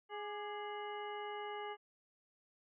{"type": "harmonic tone with a mistuned harmonic", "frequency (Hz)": 416, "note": "G#4", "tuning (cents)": 3, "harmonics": [1, 2, 3, 4, 5, 7], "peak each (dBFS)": [-45, -45, -50, -54, -52, -54], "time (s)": [0.09, 1.77], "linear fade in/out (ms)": 50, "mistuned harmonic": 3, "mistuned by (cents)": -71, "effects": []}